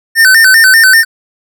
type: tone with vibrato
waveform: square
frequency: 1661.2 Hz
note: G#6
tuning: in tune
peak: -3 dBFS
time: 0.15-1.05 s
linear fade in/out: 50 ms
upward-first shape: square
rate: 5.1 Hz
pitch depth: 150 cents each way
effects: none